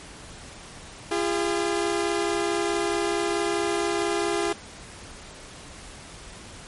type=tone pair together; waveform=sawtooth; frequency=341.4 / 406 Hz; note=F4 / G#4; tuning=-39 / -39 cents; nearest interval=minor third; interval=300 cents; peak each=-22 dBFS; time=1.11-4.53 s; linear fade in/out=5 ms; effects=pink hiss -43 dBFS RMS until 6.67 s + MP3 48 kbps